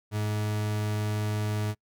40% pulse tone, 105.8 Hz, G#2, 33 cents sharp, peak -26 dBFS, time 0.11-1.75 s, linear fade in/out 50 ms, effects noise-tail reverb RT60 0.1 s tail -26 dB re dry

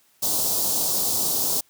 white band-stop noise, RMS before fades -23 dBFS, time 0.22-1.61 s, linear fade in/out 10 ms, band 920 to 4200 Hz, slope 24 dB/octave, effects white hiss -61 dBFS RMS until 1.69 s + high-pass 100 Hz 12 dB/octave

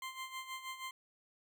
20% pulse tone with tremolo, 1046.5 Hz, C6, in tune, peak -35 dBFS, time 0.02-0.91 s, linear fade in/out 2 ms, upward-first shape sine, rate 6.3 Hz, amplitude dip 70%, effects none

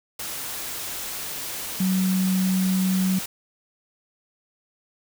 sine tone in noise, 187.3 Hz, F#3, 21 cents sharp, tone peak -19 dBFS, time 1.8-3.19 s, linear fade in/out 5 ms, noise white, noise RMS -32 dBFS, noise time 0.19-3.26 s, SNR +10 dB, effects none

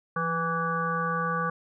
harmonic tone with a mistuned harmonic, 164.81 Hz, E3, in tune, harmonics 1 / 3 / 5 / 7 / 9 / 10, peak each -32 / -34 / -39 / -28 / -33 / -40 dBFS, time 0.16-1.5 s, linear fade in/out 5 ms, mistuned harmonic 1, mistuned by +50 cents, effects none

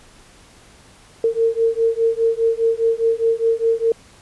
sine beating tone pair, 453.5 / 458.4 Hz, A#4 / A#4, -48 / -29 cents, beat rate 4.9 Hz, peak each -18 dBFS, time 1.24-3.92 s, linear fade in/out 2 ms, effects pink hiss -48 dBFS RMS until 4.21 s + resampled to 24000 Hz

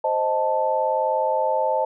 sine chord, A diminished, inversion first, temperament equal, 523.3 / 622.3 / 880 Hz, C5 / Eb5 / A5, 0 / 0 / 0 cents, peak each -24 / -24 / -22 dBFS, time 0.04-1.85 s, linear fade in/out 5 ms, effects none

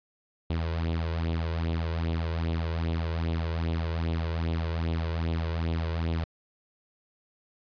sawtooth tone with flanger, 82.4 Hz, E2, in tune, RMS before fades -29 dBFS, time 0.5-6.24 s, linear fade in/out 0 ms, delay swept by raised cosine 0.28 to 2.08 ms, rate 2.5 Hz, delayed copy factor +0.65, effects resampled to 11025 Hz

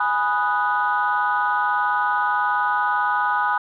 sine chord, G# minor seventh, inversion none, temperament equal, 830.6 / 987.8 / 1244.5 / 1480 Hz, G#5 / B5 / D#6 / F#6, 0 / 0 / 0 / 0 cents, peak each -23 dBFS, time 0-3.58 s, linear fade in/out 5 ms, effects tanh soft clip ceiling -10 dBFS

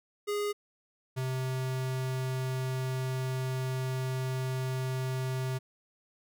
square tone pair in turn, 412.7 / 129.99 Hz, G#4 / C3, -11 / -11 cents, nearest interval octave + minor sixth, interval 2000 cents, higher first, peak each -30 / -31 dBFS, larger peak first, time 0.27-0.53 / 1.16-5.59 s, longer second, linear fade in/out 20 ms, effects none

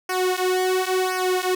sawtooth tone with flanger, 370 Hz, F#4, in tune, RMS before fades -22 dBFS, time 0.09-1.55 s, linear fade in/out 5 ms, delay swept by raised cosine 0.26 to 4.66 ms, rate 0.95 Hz, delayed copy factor -0.95, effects none

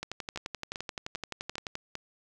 two click trains, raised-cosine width 0.2 ms, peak -19 / -18 dBFS, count 5 / 21, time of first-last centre 0.36-1.954 / 0.03-1.754 s, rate 2.51 / 11.6 Hz, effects none

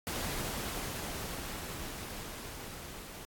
pink noise with level ramp, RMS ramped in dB -36 to -47 dBFS, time 0.07-3.25 s, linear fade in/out 0 ms, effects AAC 64 kbps

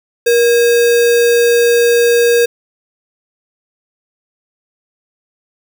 sine tone with sample-and-hold, 473.3 Hz, A#4, 26 cents sharp, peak -7 dBFS, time 0.26-2.46 s, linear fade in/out 10 ms, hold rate 2100 Hz, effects none

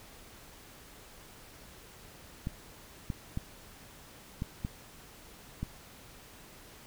clicks, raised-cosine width 5 ms, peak -21 dBFS, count 6, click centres 2.471 / 3.102 / 3.374 / 4.421 / 4.649 / 5.63 s, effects pink hiss -53 dBFS RMS until 6.86 s

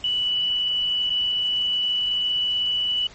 sine tone with dropouts, 2960 Hz, F#7, in tune, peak -20 dBFS, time 0.04-3.07 s, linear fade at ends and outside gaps 2 ms, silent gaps 1.095-1.103 s, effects pink hiss -46 dBFS RMS until 3.14 s + MP3 32 kbps

